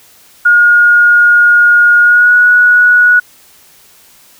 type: tone with pitch glide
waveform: sine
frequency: 1432 to 1462.9 Hz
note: F6 to F#6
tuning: +43 to -20 cents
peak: -3 dBFS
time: 0.45-3.2 s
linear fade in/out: 10 ms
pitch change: +37 cents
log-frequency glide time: 2.01-2.35 s
effects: white hiss -43 dBFS RMS until 4.39 s